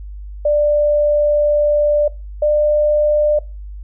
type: tone pair in turn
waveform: sine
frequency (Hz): 591 / 597.5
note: D5 / D5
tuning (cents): +11 / +30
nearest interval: unison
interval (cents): 19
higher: second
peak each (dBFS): -11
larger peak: neither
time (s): 0.45-2.08 / 2.42-3.39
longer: first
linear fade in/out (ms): 5
effects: noise-tail reverb RT60 0.3 s tail -22 dB re dry + added 50 Hz sine -28 dBFS peak until 3.83 s